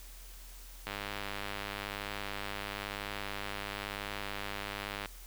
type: click train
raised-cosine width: 0.3 ms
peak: -21 dBFS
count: 424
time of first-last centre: 0.87-5.058 s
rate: 101 Hz
effects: added 42 Hz sine -48 dBFS peak until 5.26 s + white hiss -54 dBFS RMS until 5.26 s